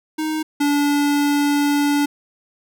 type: tone pair in turn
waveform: square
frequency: 311.7 / 288.7 Hz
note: D#4 / D4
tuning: +3 / -30 cents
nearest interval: minor second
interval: 133 cents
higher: first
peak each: -21 / -16 dBFS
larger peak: second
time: 0.18-0.43 / 0.6-2.06 s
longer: second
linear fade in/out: 10 ms
effects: none